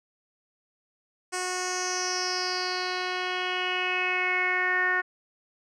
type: tone with low-pass filter sweep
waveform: 10% pulse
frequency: 365.4 Hz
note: F#4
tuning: 22 cents flat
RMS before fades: -28 dBFS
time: 1.32-5.02 s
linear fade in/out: 20 ms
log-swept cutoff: 7900 to 1700 Hz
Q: 5.8
effects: none